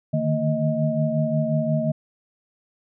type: tone cluster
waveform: sine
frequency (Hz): 150 / 155.6 / 227.9 / 628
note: D3 / D#3 / A#3 / D#5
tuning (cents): +37 / 0 / -39 / +16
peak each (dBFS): -25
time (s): 0.13-1.92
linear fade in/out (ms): 10
effects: none